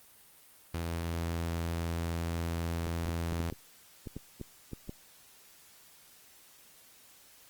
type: tone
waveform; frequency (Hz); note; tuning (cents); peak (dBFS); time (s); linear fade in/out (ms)
sawtooth; 83.9; E2; +31; -28; 0.74-3.5; 0
type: clicks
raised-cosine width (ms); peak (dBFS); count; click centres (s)
3; -26; 11; 2.869 / 3.059 / 3.09 / 3.325 / 3.403 / 3.525 / 4.072 / 4.166 / 4.413 / 4.733 / 4.894
effects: white hiss -58 dBFS RMS until 7.49 s + Opus 32 kbps